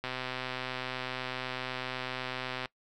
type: click train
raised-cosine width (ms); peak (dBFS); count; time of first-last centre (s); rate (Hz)
0.3; -19; 336; 0.04-2.657; 128
effects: noise-tail reverb RT60 0.1 s tail -22 dB re dry